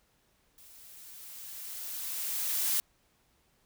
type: noise with level ramp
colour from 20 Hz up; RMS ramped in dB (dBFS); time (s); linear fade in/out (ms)
blue; -55 to -28; 0.58-2.8; 0
effects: pink hiss -70 dBFS RMS until 3.65 s